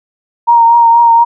sine tone with vibrato, 932.3 Hz, A#5, in tune, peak -3 dBFS, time 0.47-1.25 s, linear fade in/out 20 ms, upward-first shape triangle, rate 4.2 Hz, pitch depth 27 cents each way, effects none

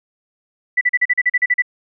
sine tone bursts, 1975.5 Hz, B6, in tune, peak -11 dBFS, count 11, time 0.77-1.622 s, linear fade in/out 10 ms, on 42 ms, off 39 ms, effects none

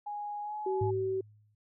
sine tone with pitch glide, 828 to 845.4 Hz, G#5 to G#5, -5 to +31 cents, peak -35 dBFS, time 0.06-0.91 s, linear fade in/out 10 ms, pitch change +36 cents, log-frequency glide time 0.42-0.54 s
sine tone, 380.7 Hz, F#4, 49 cents sharp, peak -29 dBFS, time 0.66-1.21 s, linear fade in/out 5 ms
sine tone with exponential decay, 105.6 Hz, G#2, 29 cents sharp, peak -28 dBFS, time 0.81-1.55 s, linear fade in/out 5 ms, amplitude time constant 160 ms
effects none

